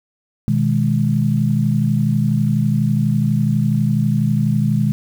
sine chord, G# minor, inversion first, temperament equal, 123.47 / 155.56 / 207.7 Hz, B2 / D#3 / G#3, 0 / 0 / 0 cents, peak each -18 dBFS, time 0.48-4.92 s, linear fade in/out 0 ms, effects 7-bit

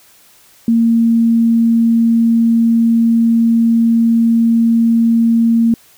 sine tone, 230 Hz, A#3, 23 cents flat, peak -8 dBFS, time 0.68-5.74 s, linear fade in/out 2 ms, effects white hiss -47 dBFS RMS until 5.97 s

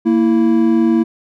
triangle tone pair together, 230.5 / 329.6 Hz, A#3 / E4, -19 / 0 cents, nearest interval tritone, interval 619 cents, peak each -11 dBFS, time 0.05-1.04 s, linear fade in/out 20 ms, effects none

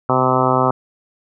harmonic tone with a mistuned harmonic, 128.8 Hz, C3, 27 cents flat, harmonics 1 / 2 / 3 / 4 / 5 / 6 / 7 / 8 / 9 / 10, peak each -22 / -22 / -22 / -22 / -22 / -22 / -22 / -22 / -22 / -22 dBFS, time 0.09-0.71 s, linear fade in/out 2 ms, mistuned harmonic 1, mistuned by +29 cents, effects none

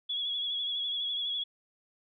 sine tone with vibrato, 3365 Hz, G#7, 22 cents sharp, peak -30 dBFS, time 0.09-1.44 s, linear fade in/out 10 ms, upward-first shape triangle, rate 12 Hz, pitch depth 49 cents each way, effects none

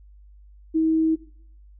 sine tone, 320 Hz, D#4, 49 cents sharp, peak -17 dBFS, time 0.74-1.16 s, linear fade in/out 20 ms, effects noise-tail reverb RT60 0.6 s tail -18 dB re dry + added 50 Hz sine -46 dBFS peak until 1.79 s

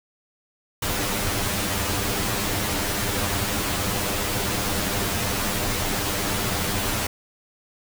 pink noise with comb filter, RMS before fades -25 dBFS, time 0.82-7.07 s, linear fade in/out 5 ms, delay 10 ms, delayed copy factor +0.75, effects none

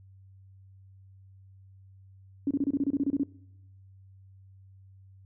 sine tone bursts, 280 Hz, C#4, 18 cents sharp, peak -23 dBFS, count 12, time 2.47-3.234 s, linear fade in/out 2 ms, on 38 ms, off 28 ms, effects noise-tail reverb RT60 0.9 s tail -22 dB re dry + added 96 Hz sine -51 dBFS peak until 5.25 s

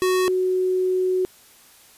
square / sine tone pair in turn, 370 / 370 Hz, F#4 / F#4, 0 / 0 cents, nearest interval unison, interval 0 cents, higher neither, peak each -18 dBFS, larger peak neither, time 0.02-0.28 / 0.28-1.25 s, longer second, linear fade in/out 0 ms, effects white hiss -51 dBFS RMS until 1.97 s + resampled to 32000 Hz

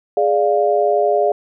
sine chord, D diminished, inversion second, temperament equal, 415.3 / 587.3 / 698.5 Hz, Ab4 / D5 / F5, 0 / 0 / 0 cents, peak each -17 dBFS, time 0.17-1.32 s, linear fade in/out 2 ms, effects none

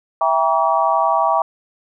sine chord, E diminished seventh, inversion none, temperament just, 659.3 / 791.1 / 949.3 / 1139.2 Hz, E5 / G5 / Bb5 / Db6, 0 / +16 / +31 / +47 cents, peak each -19 dBFS, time 0.21-1.42 s, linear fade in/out 2 ms, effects none

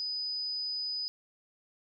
sine tone, 4985 Hz, D#8, 2 cents sharp, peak -32 dBFS, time 0-1.08 s, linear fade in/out 0 ms, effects none

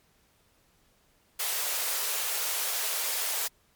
white high-pass noise, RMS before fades -30 dBFS, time 1.39-3.48 s, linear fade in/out 10 ms, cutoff 420 Hz, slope 48 dB/octave, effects pink hiss -66 dBFS RMS until 3.75 s + MP3 96 kbps

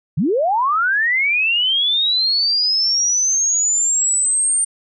sine linear sweep, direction up, 122.4 to 8870 Hz, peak -14 dBFS, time 0.17-4.65 s, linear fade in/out 10 ms, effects none

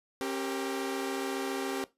sawtooth chord, G diminished, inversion second, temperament equal with one note detuned, 270.4 / 392 / 466.2 Hz, Db4 / G4 / Bb4, -43 / 0 / 0 cents, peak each -31 / -31 / -36 dBFS, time 0.21-1.84 s, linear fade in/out 0 ms, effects noise-tail reverb RT60 0.2 s tail -18 dB re dry + resampled to 32000 Hz

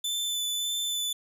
sawtooth tone with vibrato, 3515 Hz, A7, 2 cents flat, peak -25 dBFS, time 0.04-1.13 s, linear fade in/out 5 ms, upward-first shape sine, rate 1.7 Hz, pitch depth 13 cents each way, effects none

